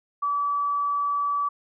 sine tone, 1150 Hz, D6, 37 cents flat, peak -22 dBFS, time 0.22-1.49 s, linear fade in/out 10 ms, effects none

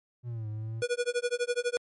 triangle linear two-way sweep, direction down then up, 123.47 to 106.5 to 114.5 Hz, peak -31 dBFS, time 0.23-0.84 s, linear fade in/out 50 ms, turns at 0.48 s
square tone with tremolo, 485.1 Hz, B4, 31 cents flat, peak -25 dBFS, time 0.82-1.77 s, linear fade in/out 0 ms, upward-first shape sine, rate 12 Hz, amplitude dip 100%
effects MP3 48 kbps

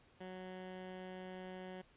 15% pulse tone, 185 Hz, F#3, in tune, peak -40 dBFS, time 0.2-1.82 s, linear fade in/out 10 ms, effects pink hiss -68 dBFS RMS until 1.96 s + resampled to 8000 Hz

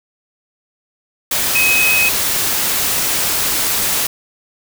sine tone in noise, 2538 Hz, D#7, 34 cents sharp, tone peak -12 dBFS, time 1.55-2.09 s, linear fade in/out 5 ms, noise white, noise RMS -17 dBFS, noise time 1.31-4.07 s, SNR +2 dB, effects none

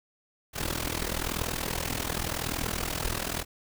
pink noise with amplitude modulation, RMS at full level -28 dBFS, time 0.53-3.45 s, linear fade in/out 50 ms, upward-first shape sine, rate 40.9 Hz, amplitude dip 85%, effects none

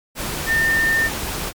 sine tone in noise, 1807 Hz, A6, 46 cents sharp, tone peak -15 dBFS, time 0.46-1.1 s, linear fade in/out 50 ms, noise pink, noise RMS -26 dBFS, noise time 0.15-1.53 s, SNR +8 dB, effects MP3 96 kbps

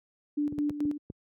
sine tone with tremolo, 293.7 Hz, D4, in tune, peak -25 dBFS, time 0.37-0.98 s, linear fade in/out 10 ms, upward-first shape square, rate 4.6 Hz, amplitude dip 65%
clicks, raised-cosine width 3 ms, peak -25 dBFS, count 5, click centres 0.525 / 0.582 / 0.705 / 0.853 / 1.101 s
effects high-pass 80 Hz 12 dB/octave

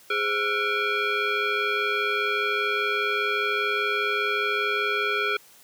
sine tone with frequency modulation, 519 Hz, C5, 14 cents flat, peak -22 dBFS, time 0.1-5.37 s, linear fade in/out 5 ms, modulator 933 Hz, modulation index 2.7, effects white hiss -53 dBFS RMS until 5.63 s + high-pass 100 Hz 12 dB/octave

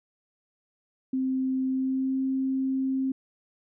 sine tone with pitch glide, 261.6 to 265.1 Hz, C4 to C4, 0 to +23 cents, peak -24 dBFS, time 1.13-3.12 s, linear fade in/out 5 ms, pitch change +23 cents, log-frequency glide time 1.67-2.2 s, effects none

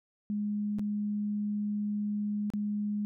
sine tone with dropouts, 207.7 Hz, G#3, in tune, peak -29 dBFS, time 0.3-3.05 s, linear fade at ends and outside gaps 0 ms, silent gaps 0.786-0.794 / 2.502-2.536 s, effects none

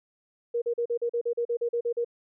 sine tone bursts, 472.8 Hz, A#4, 24 cents sharp, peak -24 dBFS, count 13, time 0.54-2.047 s, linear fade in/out 10 ms, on 79 ms, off 40 ms, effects none

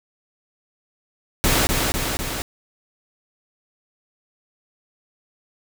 pink noise with echo, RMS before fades -18 dBFS, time 1.44-1.67 s, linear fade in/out 0 ms, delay 250 ms, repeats 3, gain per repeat -3 dB, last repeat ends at 2.42 s, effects none

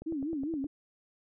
click train, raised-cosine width 2 ms, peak -30 dBFS, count 7, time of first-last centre 0.02-0.642 s, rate 9.64 Hz
sine tone with vibrato, 298.7 Hz, D4, 29 cents sharp, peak -31 dBFS, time 0.06-0.67 s, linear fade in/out 10 ms, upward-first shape sine, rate 5 Hz, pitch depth 190 cents each way
effects none

